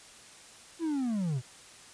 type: linear sweep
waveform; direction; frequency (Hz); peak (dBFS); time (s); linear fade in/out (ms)
triangle; down; 342.2 to 115.3; -26; 0.79-1.42; 50
effects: white hiss -52 dBFS RMS until 1.93 s + resampled to 22050 Hz